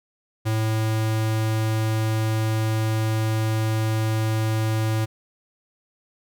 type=tone; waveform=square; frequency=110 Hz; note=A2; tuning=in tune; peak=-21 dBFS; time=0.45-5.06 s; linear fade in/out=20 ms; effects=none